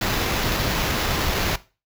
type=noise with sample-and-hold; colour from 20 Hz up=pink; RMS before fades=-23 dBFS; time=0.01-1.56 s; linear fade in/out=5 ms; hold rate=8820 Hz; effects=noise-tail reverb RT60 0.3 s tail -17 dB re dry